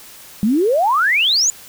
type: exponential sweep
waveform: sine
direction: up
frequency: 196 to 7130 Hz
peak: -12 dBFS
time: 0.43-1.5 s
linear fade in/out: 0 ms
effects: white hiss -40 dBFS RMS until 1.68 s